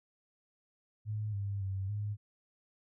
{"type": "tone with pitch steps", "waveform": "sine", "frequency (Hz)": [106.6, 99.9, 96.3, 103.9], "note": ["G#2", "G2", "G2", "G#2"], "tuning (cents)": [46, 33, -30, 1], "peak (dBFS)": -33, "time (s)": [1.05, 2.17], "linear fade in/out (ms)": 50, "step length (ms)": 280, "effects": []}